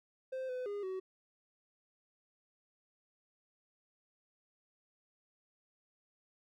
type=tone with pitch steps; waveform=triangle; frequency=521 / 505 / 408.2 / 376.4 Hz; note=C5 / B4 / G#4 / F#4; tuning=-7 / +39 / -30 / +30 cents; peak=-35 dBFS; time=0.32-1 s; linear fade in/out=10 ms; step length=170 ms; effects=none